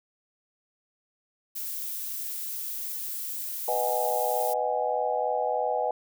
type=noise; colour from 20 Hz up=violet; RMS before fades=-34 dBFS; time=1.55-4.54 s; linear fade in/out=10 ms
type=chord; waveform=sine; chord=G# minor seventh; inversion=first; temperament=just; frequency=498.4 / 623 / 747.5 / 830.6 Hz; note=B4 / D#5 / F#5 / G#5; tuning=+16 / +2 / +17 / 0 cents; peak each=-30 dBFS; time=3.68-5.91 s; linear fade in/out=2 ms
effects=none